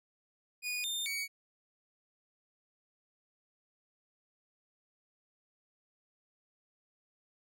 sawtooth tone with pitch steps, 2463 / 3616 / 2249 Hz, D#7 / A7 / C#7, -18 / +47 / +24 cents, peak -31 dBFS, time 0.62-1.28 s, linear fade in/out 50 ms, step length 220 ms, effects none

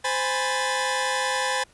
sawtooth tone cluster, 520 / 826 / 989 / 1754 Hz, C5 / G#5 / B5 / A6, -11 / -10 / +2 / -6 cents, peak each -25 dBFS, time 0.04-1.64 s, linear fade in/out 10 ms, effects pink hiss -57 dBFS RMS until 1.73 s + resampled to 24000 Hz

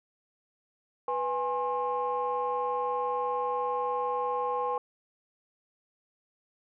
sine tone cluster, 493.9 / 825 / 1068 Hz, B4 / G#5 / C6, 0 / -12 / +35 cents, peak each -31 dBFS, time 1.08-4.78 s, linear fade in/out 2 ms, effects tanh soft clip ceiling -20 dBFS

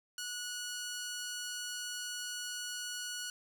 10% pulse tone, 1463 Hz, F#6, 20 cents flat, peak -30 dBFS, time 0.18-3.3 s, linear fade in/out 2 ms, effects none

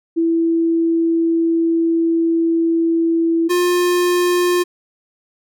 sine / square tone pair in turn, 331.2 / 354.8 Hz, E4 / F4, +8 / +27 cents, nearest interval minor second, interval 119 cents, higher second, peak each -13 / -14 dBFS, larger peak first, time 0.16-3.49 / 3.49-4.64 s, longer first, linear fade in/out 20 ms, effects none

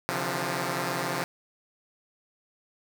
5% pulse tone cluster, 133.8 / 148.5 / 163.6 / 175.1 Hz, C3 / D3 / E3 / F3, +39 / +20 / -13 / +5 cents, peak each -21 / -25 / -27 / -20 dBFS, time 0.09-1.24 s, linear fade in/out 0 ms, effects none

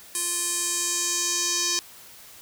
square tone with band-pass filter sweep, 349.2 Hz, F4, in tune, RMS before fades -26 dBFS, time 0.15-1.79 s, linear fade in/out 0 ms, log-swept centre 9100 to 5700 Hz, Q 2.8, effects white hiss -47 dBFS RMS until 2.41 s

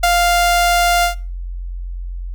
sawtooth tone with ADSR envelope, 698.5 Hz, F5, in tune, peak -6 dBFS, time 0.03-1.15 s, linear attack 7 ms, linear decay 25 ms, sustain -2 dB, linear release 110 ms, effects noise-tail reverb RT60 0.4 s tail -24 dB re dry + added 44 Hz sine -23 dBFS peak until 2.34 s

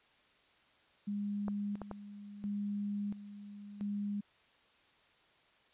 sine tone with tremolo, 204.1 Hz, G#3, 30 cents flat, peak -34 dBFS, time 1.07-4.21 s, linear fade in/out 10 ms, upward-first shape square, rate 0.73 Hz, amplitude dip 75%
clicks, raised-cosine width 1 ms, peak -27 dBFS, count 3, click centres 1.482 / 1.817 / 1.913 s
effects white hiss -67 dBFS RMS until 5.73 s + resampled to 8000 Hz

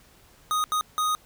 square tone bursts at uneven times, 1244.5 Hz, D#6, in tune, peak -23 dBFS, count 3, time 0.51-0.64 / 0.72-0.81 / 0.98-1.15 s, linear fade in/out 0 ms, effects pink hiss -56 dBFS RMS until 1.25 s

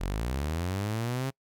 sawtooth linear sweep, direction up, 41.23 to 136.7 Hz, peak -25 dBFS, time 0-1.31 s, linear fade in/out 20 ms, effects noise-tail reverb RT60 0.1 s tail -25 dB re dry

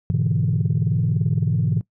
sine chord, E dominant seventh, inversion first, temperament equal, 103.83 / 123.47 / 146.83 / 164.81 Hz, G#2 / B2 / D3 / E3, 0 / 0 / 0 / 0 cents, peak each -22 dBFS, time 0.1-1.81 s, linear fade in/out 0 ms, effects noise-tail reverb RT60 0.1 s tail -21 dB re dry + tanh soft clip ceiling -11 dBFS

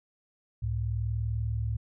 sine tone pair together, 68.52 / 108.9 Hz, C#2 / A2, -19 / -17 cents, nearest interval minor sixth, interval 802 cents, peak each -32 / -29 dBFS, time 0.62-1.77 s, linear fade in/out 10 ms, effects none

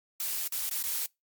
blue noise with dropouts, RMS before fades -32 dBFS, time 0.2-1.06 s, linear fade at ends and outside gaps 1 ms, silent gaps 0.476-0.522 / 0.693-0.712 / 0.826-0.838 s, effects noise-tail reverb RT60 0.2 s tail -25 dB re dry + MP3 96 kbps

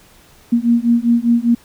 sine beating tone pair, 233.1 / 238.1 Hz, A#3 / A#3, 0 / +37 cents, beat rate 5 Hz, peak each -14 dBFS, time 0.52-1.55 s, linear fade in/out 10 ms, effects pink hiss -48 dBFS RMS until 1.64 s

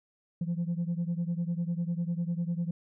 sine beating tone pair, 168 / 178 Hz, E3 / F3, +33 / +33 cents, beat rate 10 Hz, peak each -29 / -31 dBFS, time 0.41-2.71 s, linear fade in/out 5 ms, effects tanh soft clip ceiling -25 dBFS

